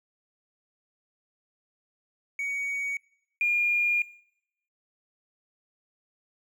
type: tone pair in turn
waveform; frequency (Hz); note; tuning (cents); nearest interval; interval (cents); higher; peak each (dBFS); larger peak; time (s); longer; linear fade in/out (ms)
triangle; 2246 / 2418; C#7 / D7; +22 / +50; minor second; 128; second; -26 / -18; second; 2.39-2.97 / 3.41-4.02; second; 2
effects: noise-tail reverb RT60 0.8 s tail -25 dB re dry + tanh soft clip ceiling -20 dBFS